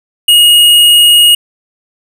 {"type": "tone", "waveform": "square", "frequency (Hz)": 2875, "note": "F7", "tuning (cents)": 50, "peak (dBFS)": -3, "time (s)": [0.28, 1.35], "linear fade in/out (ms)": 5, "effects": []}